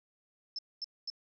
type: tone bursts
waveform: sine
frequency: 5274 Hz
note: E8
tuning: in tune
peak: -35 dBFS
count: 3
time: 0.56-1.101 s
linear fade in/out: 2 ms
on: 27 ms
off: 230 ms
effects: none